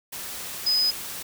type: tone in noise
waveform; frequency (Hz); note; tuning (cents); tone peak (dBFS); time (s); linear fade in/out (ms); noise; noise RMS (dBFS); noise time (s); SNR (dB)
sine; 5020; D#8; +15; -19; 0.66-0.91; 10; white; -35; 0.12-1.23; +13
effects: none